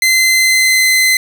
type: tone with pitch glide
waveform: sawtooth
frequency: 2063 to 2050 Hz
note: C7 to C7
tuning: -25 to -36 cents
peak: -5 dBFS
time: 0.02-1.17 s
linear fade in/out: 2 ms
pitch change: -11 cents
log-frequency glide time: 0.35-0.84 s
effects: none